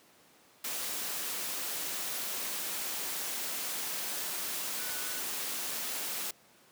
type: tone in noise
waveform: sine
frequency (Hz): 1480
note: F#6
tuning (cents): 0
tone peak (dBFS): -46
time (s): 4.79-5.2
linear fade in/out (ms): 5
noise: white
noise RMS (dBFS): -36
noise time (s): 0.64-6.31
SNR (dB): -13
effects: pink hiss -61 dBFS RMS until 6.71 s + high-pass 200 Hz 12 dB/octave